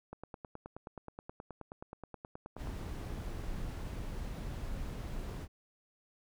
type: click train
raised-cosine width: 1 ms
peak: -30 dBFS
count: 25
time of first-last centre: 0.13-2.672 s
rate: 9.44 Hz
type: noise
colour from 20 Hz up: brown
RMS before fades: -40 dBFS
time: 2.56-5.48 s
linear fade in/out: 50 ms
effects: none